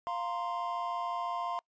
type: chord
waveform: triangle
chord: F suspended fourth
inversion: none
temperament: equal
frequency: 698.5 / 932.3 / 1046.5 Hz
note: F5 / Bb5 / C6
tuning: 0 / 0 / 0 cents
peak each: -35 / -37 / -34 dBFS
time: 0.07-1.59 s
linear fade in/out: 0 ms
effects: noise-tail reverb RT60 0.1 s tail -25 dB re dry + resampled to 16000 Hz